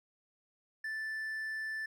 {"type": "tone", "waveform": "triangle", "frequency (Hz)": 1760, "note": "A6", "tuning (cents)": 0, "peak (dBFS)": -34, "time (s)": [0.84, 1.86], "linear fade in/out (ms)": 5, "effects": []}